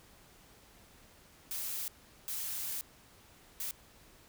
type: noise bursts at uneven times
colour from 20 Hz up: blue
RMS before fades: -38 dBFS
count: 3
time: 1.51-1.88 / 2.28-2.81 / 3.6-3.71 s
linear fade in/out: 0 ms
effects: pink hiss -60 dBFS RMS until 4.28 s